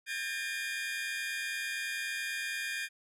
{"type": "tone cluster", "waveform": "35% pulse", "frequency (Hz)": [1595, 1684, 1813, 2428], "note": ["G6", "G#6", "A#6", "D#7"], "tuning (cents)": [30, 24, -49, -43], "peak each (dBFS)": [-39, -40, -38, -36], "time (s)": [0.06, 2.89], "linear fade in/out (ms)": 50, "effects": ["low-pass 12000 Hz 12 dB/octave"]}